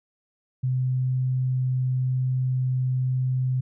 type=tone; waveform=sine; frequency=128.5 Hz; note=C3; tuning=31 cents flat; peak=-21 dBFS; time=0.63-3.61 s; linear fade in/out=10 ms; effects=none